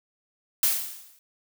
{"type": "noise with exponential decay", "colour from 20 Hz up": "blue", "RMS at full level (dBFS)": -19, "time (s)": [0.63, 1.19], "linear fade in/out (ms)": 1, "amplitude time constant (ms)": 120, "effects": []}